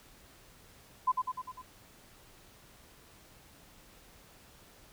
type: tone with echo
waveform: sine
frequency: 1017 Hz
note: C6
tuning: 50 cents flat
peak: -23 dBFS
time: 1.07-1.12 s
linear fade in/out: 10 ms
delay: 100 ms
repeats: 5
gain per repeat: -4 dB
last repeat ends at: 1.62 s
effects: pink hiss -58 dBFS RMS until 4.92 s